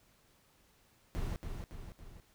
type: noise with echo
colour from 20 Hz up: brown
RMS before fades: -36 dBFS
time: 1.15-1.36 s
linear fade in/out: 0 ms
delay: 280 ms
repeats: 3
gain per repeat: -5 dB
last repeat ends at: 2.2 s
effects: pink hiss -68 dBFS RMS until 2.34 s